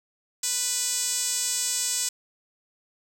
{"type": "tone with band-pass filter", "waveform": "5% pulse", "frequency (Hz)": 493.9, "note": "B4", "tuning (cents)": 0, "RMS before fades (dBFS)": -27, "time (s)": [0.43, 2.09], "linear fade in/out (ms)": 5, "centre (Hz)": 8400, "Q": 4.9, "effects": ["8-bit"]}